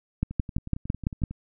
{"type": "two click trains", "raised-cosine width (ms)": 5, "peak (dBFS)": [-23, -11], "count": [12, 7], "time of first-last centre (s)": [[0.31, 1.31], [0.23, 1.237]], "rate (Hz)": [11, 5.96], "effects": []}